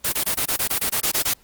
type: noise bursts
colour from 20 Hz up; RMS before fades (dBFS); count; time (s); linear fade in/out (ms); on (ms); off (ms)
white; -21; 12; 0.04-1.337; 10; 87; 23
effects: pink hiss -56 dBFS RMS until 1.43 s + Opus 24 kbps